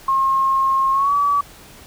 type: tone with pitch glide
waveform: sine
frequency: 1074 to 1144.5 Hz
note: C6 to D6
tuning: +45 to -45 cents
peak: -14 dBFS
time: 0.08-1.41 s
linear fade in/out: 5 ms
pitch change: +110 cents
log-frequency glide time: 0.92-1.14 s
effects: pink hiss -43 dBFS RMS until 1.86 s